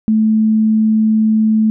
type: tone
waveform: sine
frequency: 218.2 Hz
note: A3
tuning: 14 cents flat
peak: -9 dBFS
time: 0.08-1.7 s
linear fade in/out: 0 ms
effects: none